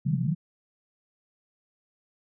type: band-pass noise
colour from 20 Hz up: white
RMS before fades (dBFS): -26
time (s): 0.05-0.35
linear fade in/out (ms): 20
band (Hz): 130 to 200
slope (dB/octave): 96
effects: none